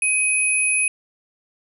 sine tone pair together, 2519 / 10076 Hz, D#7 / D#9, +21 / +21 cents, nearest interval 2 octaves, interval 2400 cents, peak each -19 / -20 dBFS, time 0.02-0.88 s, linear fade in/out 2 ms, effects none

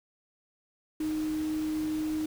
sine tone in noise, 310 Hz, D#4, 6 cents flat, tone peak -28 dBFS, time 1-2.26 s, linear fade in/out 5 ms, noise pink, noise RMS -45 dBFS, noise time 1-2.26 s, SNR +14 dB, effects none

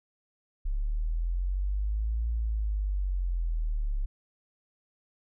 sine linear two-way sweep, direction up then down, 33.86 to 57.2 to 33.86 Hz, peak -26 dBFS, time 0.65-4.06 s, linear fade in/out 10 ms, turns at 2.28 s, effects none

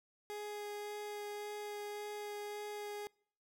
30% pulse tone with vibrato, 415.3 Hz, G#4, in tune, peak -39 dBFS, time 0.3-3.07 s, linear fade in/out 0 ms, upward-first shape sine, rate 1.8 Hz, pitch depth 8 cents each way, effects noise-tail reverb RT60 0.6 s tail -26 dB re dry

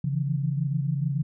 sine tone cluster, 138.2 / 160.5 / 167.4 Hz, C#3 / E3 / E3, -5 / -46 / +27 cents, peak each -25 / -31 / -31 dBFS, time 0.04-1.23 s, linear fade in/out 5 ms, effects none

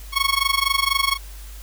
15% pulse tone with amplitude modulation, 1101 Hz, C#6, 12 cents flat, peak -8 dBFS, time 0.12-1.18 s, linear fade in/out 50 ms, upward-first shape sine, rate 24.1 Hz, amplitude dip 90%, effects added 50 Hz sine -35 dBFS peak until 1.62 s + white hiss -45 dBFS RMS until 1.62 s

